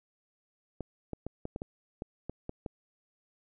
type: clicks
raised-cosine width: 2 ms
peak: -23 dBFS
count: 10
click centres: 0.807 / 1.133 / 1.266 / 1.454 / 1.561 / 1.619 / 2.021 / 2.296 / 2.494 / 2.662 s
effects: none